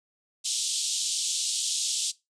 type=band-pass noise; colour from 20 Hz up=white; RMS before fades=-29 dBFS; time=0.44-2.12 s; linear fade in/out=20 ms; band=3100 to 8800 Hz; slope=48 dB/octave; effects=noise-tail reverb RT60 0.2 s tail -19 dB re dry